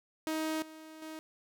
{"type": "tone with level steps", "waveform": "sawtooth", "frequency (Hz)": 315.1, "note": "D#4", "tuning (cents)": 22, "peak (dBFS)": [-28, -44, -38], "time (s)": [0.27, 1.19], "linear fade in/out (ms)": 0, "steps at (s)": [0.62, 1.02], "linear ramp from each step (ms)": 2, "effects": []}